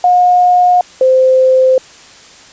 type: tone pair in turn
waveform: sine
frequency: 719 / 518.9 Hz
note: F#5 / C5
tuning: -50 / -14 cents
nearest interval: tritone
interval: 564 cents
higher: first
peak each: -5 dBFS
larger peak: neither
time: 0.04-0.81 / 1.01-1.78 s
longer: neither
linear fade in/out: 2 ms
effects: white hiss -38 dBFS RMS until 2.52 s + resampled to 16000 Hz